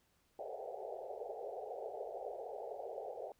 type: band-pass noise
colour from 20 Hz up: pink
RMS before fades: -45 dBFS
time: 0.39-3.32 s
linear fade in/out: 2 ms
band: 400 to 800 Hz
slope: 96 dB/octave
effects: pink hiss -75 dBFS RMS until 3.39 s